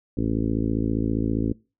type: harmonic tone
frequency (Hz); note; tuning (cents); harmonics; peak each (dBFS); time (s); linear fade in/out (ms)
55; A1; 0; 1 / 2 / 3 / 4 / 5 / 6 / 7 / 8 / 9; -30 / -28 / -35 / -28 / -26 / -31 / -35 / -37 / -40; 0.17-1.53; 5
effects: noise-tail reverb RT60 0.3 s tail -24 dB re dry